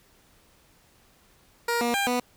15% pulse tone with pitch steps, 471.5 / 238.1 / 798 / 246.4 Hz, A#4 / A#3 / G5 / B3, +20 / +37 / +31 / -4 cents, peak -17 dBFS, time 1.68-2.2 s, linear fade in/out 5 ms, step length 130 ms, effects pink hiss -60 dBFS RMS until 2.36 s

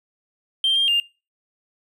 triangle tone with pitch steps, 3158 / 3201 / 2806 Hz, G7 / G7 / F7, +12 / +36 / +8 cents, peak -13 dBFS, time 0.64-1 s, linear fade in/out 2 ms, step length 120 ms, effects noise-tail reverb RT60 0.3 s tail -24 dB re dry + tanh soft clip ceiling -13 dBFS

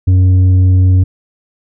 sine tone with tanh clipping, 92.5 Hz, F#2, in tune, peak -6 dBFS, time 0.07-1.04 s, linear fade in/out 10 ms, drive 5 dB, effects none

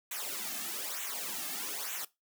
white noise with flanger, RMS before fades -38 dBFS, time 0.11-2.05 s, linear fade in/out 5 ms, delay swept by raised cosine 0.2 to 2.1 ms, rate 1.1 Hz, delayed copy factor -0.85, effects noise-tail reverb RT60 0.2 s tail -19 dB re dry + high-pass 200 Hz 12 dB/octave

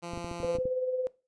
10% pulse tone, 171.9 Hz, F3, 27 cents flat, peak -29 dBFS, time 0.02-0.58 s, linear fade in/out 20 ms
clicks, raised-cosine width 3 ms, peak -25 dBFS, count 9, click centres 0.135 / 0.175 / 0.245 / 0.314 / 0.402 / 0.447 / 0.552 / 0.586 / 0.655 s
sine tone with tremolo, 510 Hz, C5, 44 cents flat, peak -26 dBFS, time 0.43-1.07 s, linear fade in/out 0 ms, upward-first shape sine, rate 18 Hz, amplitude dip 50%
effects noise-tail reverb RT60 0.3 s tail -20 dB re dry + resampled to 22050 Hz

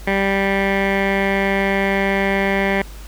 15% pulse tone with low-pass filter, 196 Hz, G3, in tune, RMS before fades -18 dBFS, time 0.07-2.82 s, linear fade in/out 5 ms, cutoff 2200 Hz, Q 3.2, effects added 50 Hz sine -33 dBFS peak until 3.07 s + pink hiss -42 dBFS RMS until 3.07 s

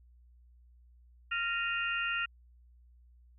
harmonic tone with a mistuned harmonic, 464.5 Hz, A#4, 6 cents flat, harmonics 3 / 4 / 5 / 6, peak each -34 / -37 / -38 / -36 dBFS, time 1.31-2.26 s, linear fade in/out 10 ms, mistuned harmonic 5, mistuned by +120 cents, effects added 60 Hz sine -57 dBFS peak until 3.38 s

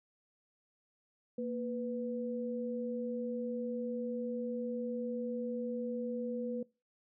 sine tone pair together, 233.1 / 493.9 Hz, A#3 / B4, 0 / 0 cents, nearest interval octave + minor second, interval 1300 cents, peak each -37 / -37 dBFS, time 1.38-6.63 s, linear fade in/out 5 ms, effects noise-tail reverb RT60 0.3 s tail -24 dB re dry

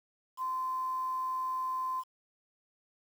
sine tone with quantisation, 1033 Hz, C6, 22 cents flat, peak -31 dBFS, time 0.37-2.04 s, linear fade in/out 50 ms, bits 9, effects none

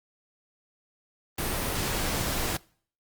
pink noise, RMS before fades -29 dBFS, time 1.38-2.57 s, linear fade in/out 5 ms, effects noise-tail reverb RT60 0.5 s tail -23 dB re dry + Opus 32 kbps

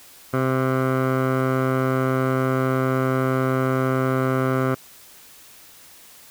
15% pulse tone with low-pass filter, 130.81 Hz, C3, in tune, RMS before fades -21 dBFS, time 0.33-4.75 s, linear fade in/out 10 ms, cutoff 1400 Hz, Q 1.7, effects white hiss -47 dBFS RMS until 6.3 s

